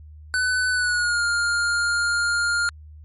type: tone with pitch glide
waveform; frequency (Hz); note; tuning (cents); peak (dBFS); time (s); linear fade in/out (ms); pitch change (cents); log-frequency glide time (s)
square; 1502 to 1409.5; F#6 to F6; +26 to +16; -20; 0.34-2.69; 0; -110; 0.71-1.24
effects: added 76 Hz sine -40 dBFS peak until 3.04 s + MP3 48 kbps